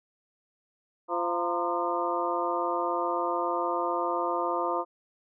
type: harmonic tone with a mistuned harmonic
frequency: 173 Hz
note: F3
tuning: 16 cents flat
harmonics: 2 / 3 / 4 / 5 / 6 / 7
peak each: -33 / -33 / -33 / -33 / -33 / -33 dBFS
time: 1.08-4.85 s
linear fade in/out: 50 ms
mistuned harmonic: 5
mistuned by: +110 cents
effects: none